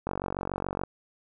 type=click train; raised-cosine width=1 ms; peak=-16 dBFS; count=37; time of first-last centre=0.07-0.836 s; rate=47 Hz; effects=none